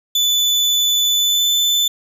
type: tone with pitch glide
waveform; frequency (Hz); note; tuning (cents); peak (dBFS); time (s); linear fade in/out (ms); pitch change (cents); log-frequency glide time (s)
35% pulse; 3489 to 3517; A7 to A7; -15 to -1; -12; 0.15-1.88; 5; +14; 1.08-1.52
effects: none

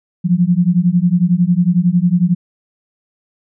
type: beating tone pair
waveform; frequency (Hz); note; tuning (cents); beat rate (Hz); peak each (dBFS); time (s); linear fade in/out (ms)
sine; 171.1 / 182.1; F3 / F#3; -35 / -27; 11; -13; 0.24-2.35; 20
effects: none

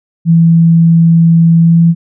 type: tone with pitch glide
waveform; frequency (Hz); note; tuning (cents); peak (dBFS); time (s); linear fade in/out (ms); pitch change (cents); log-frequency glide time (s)
sine; 166.1 to 167.64; E3 to E3; +13 to +29; -3; 0.25-1.95; 50; +16; 1.57-1.82
effects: none

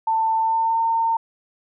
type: tone with pitch glide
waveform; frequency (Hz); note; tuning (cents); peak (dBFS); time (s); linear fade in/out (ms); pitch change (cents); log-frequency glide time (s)
sine; 892 to 910.2; A5 to A#5; +23 to -42; -17; 0.07-1.17; 5; +35; 0.37-0.81
effects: none

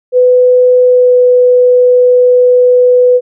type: tone with pitch glide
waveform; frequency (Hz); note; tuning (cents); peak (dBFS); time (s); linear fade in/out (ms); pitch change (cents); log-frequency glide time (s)
sine; 499.9 to 496.7; B4 to B4; +21 to +10; -3; 0.12-3.21; 50; -11; 0.83-1.16
effects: none

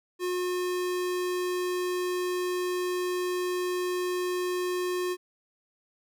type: tone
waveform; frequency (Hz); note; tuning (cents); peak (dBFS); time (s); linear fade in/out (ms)
square; 360; F#4; -47; -28; 0.19-5.17; 50
effects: none

